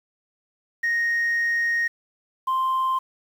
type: tone pair in turn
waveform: sine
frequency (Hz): 1864.7 / 1046.5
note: A#6 / C6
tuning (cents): 0 / 0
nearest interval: minor seventh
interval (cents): 1000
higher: first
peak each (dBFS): -18 / -18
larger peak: neither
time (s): 0.83-1.88 / 2.47-2.99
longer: first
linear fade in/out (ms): 10
effects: tanh soft clip ceiling -18 dBFS + 8-bit